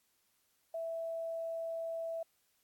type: tone with quantisation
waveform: sine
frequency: 659.3 Hz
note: E5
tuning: in tune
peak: -36 dBFS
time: 0.74-2.23 s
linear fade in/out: 5 ms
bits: 11
effects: white hiss -75 dBFS RMS until 2.63 s + AAC 64 kbps